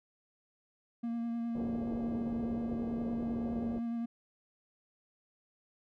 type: tone with vibrato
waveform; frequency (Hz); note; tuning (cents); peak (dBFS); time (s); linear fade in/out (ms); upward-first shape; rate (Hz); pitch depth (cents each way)
triangle; 233.1; A#3; 0; -31; 1.03-4.06; 10; sine; 9.7; 16
type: low-pass noise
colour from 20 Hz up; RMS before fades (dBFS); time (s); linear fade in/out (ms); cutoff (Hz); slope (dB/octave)
white; -42; 1.55-3.79; 2; 530; 24
effects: none